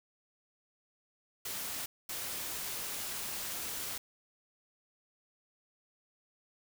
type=noise bursts at uneven times; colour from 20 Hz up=white; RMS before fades=-39 dBFS; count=2; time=1.45-1.86 / 2.09-3.98 s; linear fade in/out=5 ms; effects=none